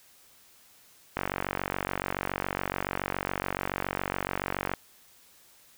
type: click train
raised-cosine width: 0.5 ms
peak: -13 dBFS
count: 169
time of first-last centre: 1.17-4.737 s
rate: 47.1 Hz
effects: white hiss -58 dBFS RMS until 5.77 s